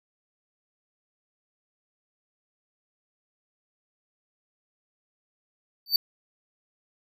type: tone with exponential growth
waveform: square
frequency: 4573 Hz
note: D8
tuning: 47 cents flat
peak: -14 dBFS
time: 5.86-5.96 s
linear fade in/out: 2 ms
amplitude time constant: 20 ms
effects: none